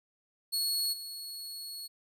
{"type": "tone with level steps", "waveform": "sawtooth", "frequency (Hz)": 4353, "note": "C#8", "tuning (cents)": -32, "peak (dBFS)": [-26, -37], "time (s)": [0.52, 1.88], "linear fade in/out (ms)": 20, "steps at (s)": 0.92, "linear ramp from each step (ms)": 20, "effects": []}